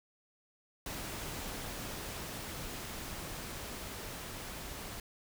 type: noise with level ramp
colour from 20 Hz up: pink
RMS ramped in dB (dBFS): -41 to -44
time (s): 0.86-5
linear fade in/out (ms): 2
effects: none